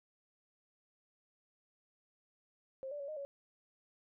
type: tone with pitch steps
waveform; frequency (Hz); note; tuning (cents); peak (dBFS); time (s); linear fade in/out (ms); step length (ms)
sine; 532 / 584 / 560 / 616 / 560; C5 / D5 / C#5 / D#5 / C#5; +29 / -10 / +18 / -17 / +18; -40; 2.83-3.25; 0; 84
effects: none